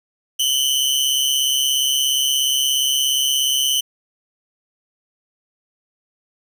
sawtooth tone pair together, 2960 / 3097 Hz, F#7 / G7, 0 / -22 cents, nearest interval minor second, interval 78 cents, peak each -16 dBFS, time 0.39-3.81 s, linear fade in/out 10 ms, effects none

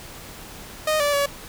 sawtooth tone with pitch steps, 619 / 580 / 567 Hz, D#5 / D5 / C#5, -9 / -22 / +39 cents, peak -15 dBFS, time 0.87-1.26 s, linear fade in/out 5 ms, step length 130 ms, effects pink hiss -40 dBFS RMS until 1.48 s

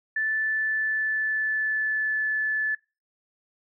sine tone with pitch glide, 1754 to 1735.9 Hz, A6 to A6, -6 to -24 cents, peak -23 dBFS, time 0.16-2.75 s, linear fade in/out 5 ms, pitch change -18 cents, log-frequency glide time 0.4-2.26 s, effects noise-tail reverb RT60 0.3 s tail -23 dB re dry

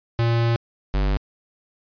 square tone pair in turn, 116.54 / 49 Hz, A#2 / G1, 0 / 0 cents, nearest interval octave + minor third, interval 1500 cents, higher first, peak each -18 / -19 dBFS, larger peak first, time 0.19-0.56 / 0.94-1.17 s, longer first, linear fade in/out 0 ms, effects resampled to 11025 Hz

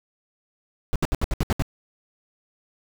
brown noise bursts, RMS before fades -21 dBFS, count 8, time 0.93-1.622 s, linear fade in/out 0 ms, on 27 ms, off 68 ms, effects none

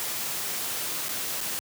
white noise with dropouts, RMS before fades -31 dBFS, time 0-1.59 s, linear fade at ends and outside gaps 0 ms, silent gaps 1.084-1.091 / 1.406-1.412 s, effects high-pass 100 Hz 12 dB/octave

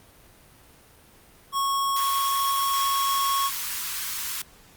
square tone, 1100 Hz, C#6, 14 cents flat, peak -23 dBFS, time 1.52-3.51 s, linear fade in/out 50 ms
white high-pass noise, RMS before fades -31 dBFS, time 1.96-4.42 s, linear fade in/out 5 ms, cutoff 930 Hz, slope 96 dB/octave
effects pink hiss -53 dBFS RMS until 4.76 s + Opus 32 kbps

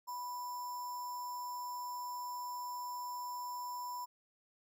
sine tone with sample-and-hold, 985 Hz, B5, 5 cents flat, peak -39 dBFS, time 0.07-4.06 s, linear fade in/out 20 ms, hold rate 6300 Hz, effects none

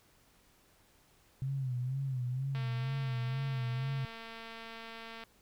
sine tone with vibrato, 130.1 Hz, C3, 9 cents flat, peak -32 dBFS, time 1.42-4.05 s, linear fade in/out 0 ms, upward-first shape sine, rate 2.1 Hz, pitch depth 96 cents each way
click train, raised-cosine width 0.3 ms, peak -31 dBFS, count 611, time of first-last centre 2.55-5.237 s, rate 227 Hz
effects pink hiss -66 dBFS RMS until 5.41 s

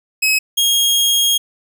sawtooth tone pair in turn, 2557 / 3261 Hz, D#7 / G#7, +47 / -32 cents, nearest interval major third, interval 421 cents, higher second, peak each -9 dBFS, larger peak neither, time 0.22-0.39 / 0.57-1.38 s, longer second, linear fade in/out 10 ms, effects none

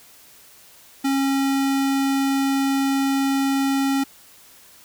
square tone, 272.8 Hz, C#4, 28 cents flat, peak -19 dBFS, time 1.04-4.04 s, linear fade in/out 10 ms, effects white hiss -49 dBFS RMS until 4.84 s

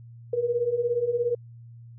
sine beating tone pair, 466.2 / 483.2 Hz, A#4 / B4, 0 / -38 cents, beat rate 17 Hz, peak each -28 / -24 dBFS, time 0.33-1.35 s, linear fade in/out 5 ms, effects added 117 Hz sine -43 dBFS peak until 1.98 s

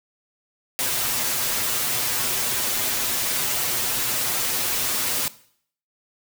white noise with comb filter, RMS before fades -24 dBFS, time 0.79-5.28 s, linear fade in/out 0 ms, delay 8.1 ms, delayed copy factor +1, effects noise-tail reverb RT60 0.6 s tail -18 dB re dry

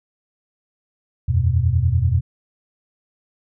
sine chord, E suspended second, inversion none, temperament just, 82.41 / 92.71 / 123.61 Hz, E2 / F#2 / B2, 0 / +4 / +2 cents, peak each -19 dBFS, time 1.28-2.21 s, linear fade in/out 10 ms, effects none

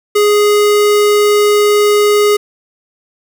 square tone, 415.3 Hz, G#4, in tune, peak -8 dBFS, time 0.15-2.37 s, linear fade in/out 10 ms, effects 7-bit

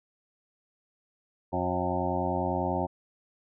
harmonic tone with a mistuned harmonic, 90.2 Hz, F#2, 44 cents flat, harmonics 1 / 2 / 3 / 4 / 6 / 7 / 8 / 9 / 10, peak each -35 / -35 / -35 / -35 / -35 / -35 / -35 / -35 / -35 dBFS, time 1.52-2.87 s, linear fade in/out 20 ms, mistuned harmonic 9, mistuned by -23 cents, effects none

